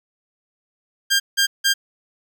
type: tone bursts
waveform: 15% pulse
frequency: 1600 Hz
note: G6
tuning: 35 cents sharp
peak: -8 dBFS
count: 3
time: 1.1-1.74 s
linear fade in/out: 20 ms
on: 100 ms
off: 170 ms
effects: none